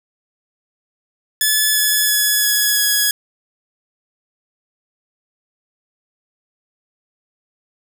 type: tone with pitch steps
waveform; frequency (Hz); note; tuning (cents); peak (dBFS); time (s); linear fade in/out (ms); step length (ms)
5% pulse; 1724 / 1711.1 / 1698.3 / 1685.6 / 1673; A6 / A6 / G#6 / G#6 / G#6; -36 / -49 / +38 / +25 / +12; -3; 1.41-3.11; 2; 340
effects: none